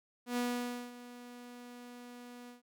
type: tone with ADSR envelope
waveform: sawtooth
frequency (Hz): 243.8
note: B3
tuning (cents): -22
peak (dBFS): -27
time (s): 0.26-2.62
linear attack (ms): 110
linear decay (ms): 540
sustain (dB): -17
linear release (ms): 130
effects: none